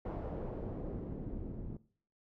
pink noise with low-pass filter sweep, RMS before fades -41 dBFS, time 0.05-1.77 s, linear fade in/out 5 ms, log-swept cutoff 710 to 240 Hz, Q 1.2, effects noise-tail reverb RT60 0.5 s tail -20 dB re dry

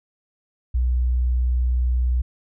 sine tone, 61.74 Hz, B1, in tune, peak -17 dBFS, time 0.74-2.22 s, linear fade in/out 10 ms, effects none

